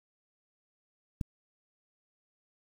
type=click; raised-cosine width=5 ms; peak=-19 dBFS; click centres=1.212 s; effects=8-bit